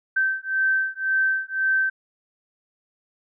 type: beating tone pair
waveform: sine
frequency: 1550 / 1551.9 Hz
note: G6 / G6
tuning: -20 / -18 cents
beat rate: 1.9 Hz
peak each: -23 dBFS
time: 0.16-1.9 s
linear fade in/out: 10 ms
effects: none